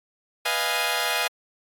10% pulse chord, F half-diminished seventh, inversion second, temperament equal, 493.9 / 622.3 / 698.5 / 830.6 Hz, Cb5 / Eb5 / F5 / Ab5, 0 / 0 / 0 / 0 cents, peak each -22 / -21 / -19 / -19 dBFS, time 0.45-1.28 s, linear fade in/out 10 ms, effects AAC 64 kbps

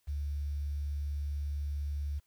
sine tone with quantisation, 72.2 Hz, D2, 29 cents flat, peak -32 dBFS, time 0.07-2.2 s, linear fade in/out 20 ms, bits 10, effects white hiss -75 dBFS RMS until 2.26 s

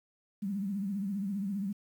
sine tone with vibrato, 198.3 Hz, G3, 20 cents sharp, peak -31 dBFS, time 0.42-1.73 s, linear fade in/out 10 ms, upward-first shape triangle, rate 15 Hz, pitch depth 120 cents each way, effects 10-bit

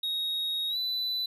triangle tone with pitch glide, 3765 to 3989 Hz, A#7 to B7, +16 to +17 cents, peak -27 dBFS, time 0.03-1.26 s, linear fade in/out 5 ms, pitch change +101 cents, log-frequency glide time 0.69-0.77 s, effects none

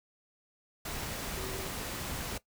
sine tone in noise, 380.6 Hz, F#4, 49 cents sharp, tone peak -42 dBFS, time 1.37-1.67 s, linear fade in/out 5 ms, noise pink, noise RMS -38 dBFS, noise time 0.85-2.38 s, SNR -7 dB, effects noise-tail reverb RT60 0.1 s tail -17 dB re dry

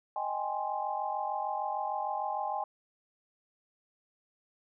sine chord, Ab major seventh, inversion second, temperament equal, 622.3 / 784 / 830.6 / 1046.5 Hz, Eb5 / G5 / Ab5 / C6, 0 / 0 / 0 / 0 cents, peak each -40 / -36 / -34 / -39 dBFS, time 0.16-2.64 s, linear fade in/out 2 ms, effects none

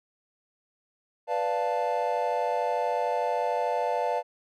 triangle chord, B half-diminished seventh, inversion none, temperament equal, 493.9 / 587.3 / 698.5 / 880 Hz, B4 / D5 / F5 / A5, 0 / 0 / 0 / 0 cents, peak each -29 / -29 / -28 / -28 dBFS, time 1.27-4.23 s, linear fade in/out 50 ms, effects none

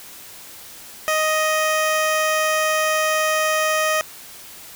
15% pulse tone, 624 Hz, D#5, 5 cents sharp, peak -11 dBFS, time 1.08-4.01 s, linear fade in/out 0 ms, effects white hiss -40 dBFS RMS until 4.75 s

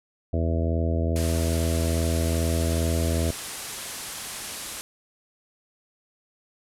harmonic tone, 82.41 Hz, E2, in tune, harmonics 1 / 2 / 3 / 4 / 5 / 6 / 7 / 8, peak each -23 / -32 / -31 / -33 / -36 / -35 / -36 / -34 dBFS, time 0.33-3.31 s, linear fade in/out 5 ms
white low-pass noise, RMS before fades -36 dBFS, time 1.16-4.81 s, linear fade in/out 0 ms, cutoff 12000 Hz, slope 48 dB/octave
effects none

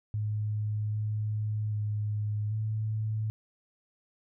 sine tone with pitch steps, 106.1 / 106.8 / 105.3 / 108.7 Hz, G#2 / G#2 / G#2 / A2, +38 / +49 / +24 / -21 cents, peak -28 dBFS, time 0.14-3.3 s, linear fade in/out 0 ms, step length 790 ms, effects none

